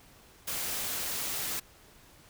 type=noise; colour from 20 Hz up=white; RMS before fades=-34 dBFS; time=0.47-1.6 s; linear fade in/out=10 ms; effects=pink hiss -57 dBFS RMS until 2.29 s